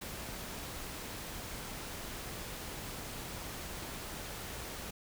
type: noise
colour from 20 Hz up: pink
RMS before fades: -43 dBFS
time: 0.01-4.91 s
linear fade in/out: 10 ms
effects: none